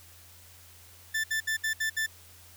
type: tone bursts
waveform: 40% pulse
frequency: 1765 Hz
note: A6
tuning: 5 cents sharp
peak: -26 dBFS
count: 6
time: 1.14-2.065 s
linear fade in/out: 10 ms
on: 100 ms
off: 65 ms
effects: added 87 Hz sine -56 dBFS peak until 2.56 s + white hiss -54 dBFS RMS until 2.56 s